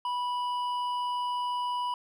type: tone with hard clipping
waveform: sine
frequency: 983 Hz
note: B5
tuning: 8 cents flat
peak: -30 dBFS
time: 0.05-1.94 s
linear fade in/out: 2 ms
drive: 7 dB
effects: none